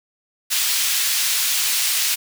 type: high-pass noise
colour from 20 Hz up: pink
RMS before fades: -20 dBFS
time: 0.5-2.16 s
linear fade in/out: 20 ms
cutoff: 2900 Hz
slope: 12 dB/octave
effects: none